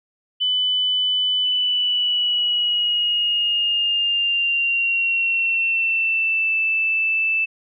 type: tone with pitch glide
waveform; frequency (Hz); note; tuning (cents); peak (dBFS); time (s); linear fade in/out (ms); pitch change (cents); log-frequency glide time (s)
sine; 3000 to 2642; F#7 to E7; +23 to +3; -17; 0.4-7.46; 20; -220; 1.41-6.55
effects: none